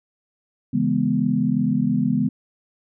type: chord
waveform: sine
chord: C# minor seventh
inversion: none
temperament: equal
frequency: 138.59 / 164.81 / 207.7 / 246.9 Hz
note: C#3 / E3 / G#3 / B3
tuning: 0 / 0 / 0 / 0 cents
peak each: -26 / -25 / -22 / -21 dBFS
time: 0.73-2.29 s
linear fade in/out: 10 ms
effects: none